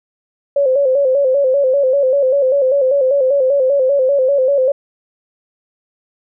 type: tone with vibrato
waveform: sine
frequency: 540 Hz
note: C#5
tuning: 45 cents flat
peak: -10 dBFS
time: 0.56-4.72 s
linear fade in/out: 5 ms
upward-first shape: square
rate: 5.1 Hz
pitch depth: 75 cents each way
effects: none